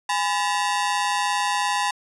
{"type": "ring-modulated tone", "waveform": "sawtooth", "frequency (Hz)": 914, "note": "A#5", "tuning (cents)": -34, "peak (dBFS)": -14, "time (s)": [0.09, 1.91], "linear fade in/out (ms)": 5, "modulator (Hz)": 91.4, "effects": ["resampled to 24000 Hz"]}